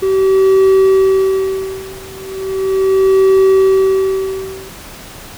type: tone with tremolo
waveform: triangle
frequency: 383.3 Hz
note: G4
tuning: 39 cents flat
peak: -4 dBFS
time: 0.02-4.69 s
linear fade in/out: 10 ms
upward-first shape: sine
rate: 0.37 Hz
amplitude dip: 95%
effects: pink hiss -33 dBFS RMS until 5.37 s